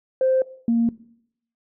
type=tone pair in turn; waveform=sine; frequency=522 / 232.1 Hz; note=C5 / A#3; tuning=-4 / -7 cents; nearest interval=octave + major second; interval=1403 cents; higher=first; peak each=-15 dBFS; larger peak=neither; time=0.21-0.42 / 0.68-0.89 s; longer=neither; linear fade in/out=2 ms; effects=noise-tail reverb RT60 0.7 s tail -20 dB re dry + tanh soft clip ceiling -11 dBFS